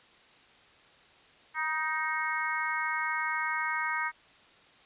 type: harmonic tone with a mistuned harmonic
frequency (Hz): 312.1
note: D#4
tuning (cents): +5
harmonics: 3 / 4 / 5 / 6 / 7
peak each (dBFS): -35 / -35 / -35 / -35 / -35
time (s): 1.54-4.12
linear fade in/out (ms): 50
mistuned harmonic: 3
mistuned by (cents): +21
effects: white hiss -58 dBFS RMS until 4.85 s + resampled to 8000 Hz